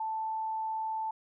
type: tone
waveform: sine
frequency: 881 Hz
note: A5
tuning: 2 cents sharp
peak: -31 dBFS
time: 0-1.11 s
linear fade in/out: 5 ms
effects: none